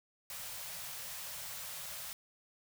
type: band-stop noise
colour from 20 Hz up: white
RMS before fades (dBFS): -44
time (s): 0.3-2.13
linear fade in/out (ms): 0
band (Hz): 200 to 490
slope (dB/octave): 96
effects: none